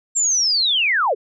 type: linear sweep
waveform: sine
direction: down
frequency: 7500 to 360.6 Hz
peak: -15 dBFS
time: 0.15-1.15 s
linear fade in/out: 20 ms
effects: none